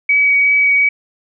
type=tone with vibrato; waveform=sine; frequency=2269 Hz; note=C#7; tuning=40 cents sharp; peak=-9 dBFS; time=0.09-0.89 s; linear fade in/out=5 ms; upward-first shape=triangle; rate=2.7 Hz; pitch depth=11 cents each way; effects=none